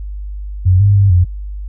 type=tone with pitch steps; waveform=sine; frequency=91.9 / 101.1 / 99.5 / 89.1 Hz; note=F#2 / G#2 / G2 / F2; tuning=-11 / -46 / +26 / +35 cents; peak=-6 dBFS; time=0.65-1.25 s; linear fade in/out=20 ms; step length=150 ms; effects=added 50 Hz sine -22 dBFS peak until 1.68 s